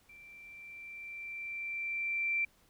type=tone with level ramp; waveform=sine; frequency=2349 Hz; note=D7; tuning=in tune; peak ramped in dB=-52 to -28 dBFS; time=0.09-2.45 s; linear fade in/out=5 ms; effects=pink hiss -67 dBFS RMS until 2.69 s